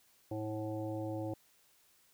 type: harmonic tone with a mistuned harmonic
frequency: 108.3 Hz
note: A2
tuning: 27 cents flat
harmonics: 1 / 3 / 5 / 7 / 8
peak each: -41 / -39 / -42 / -48 / -53 dBFS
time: 0.31-1.34 s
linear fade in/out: 5 ms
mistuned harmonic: 7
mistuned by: -18 cents
effects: white hiss -68 dBFS RMS until 2.13 s